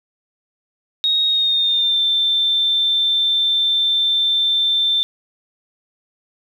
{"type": "tone with pitch glide", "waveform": "sine", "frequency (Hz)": [3756, 3560], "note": ["A#7", "A7"], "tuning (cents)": [12, 20], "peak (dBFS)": -14, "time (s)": [1.04, 5.03], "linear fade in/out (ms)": 0, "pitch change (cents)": -92, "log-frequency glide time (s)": [1.26, 2.01], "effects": ["8-bit"]}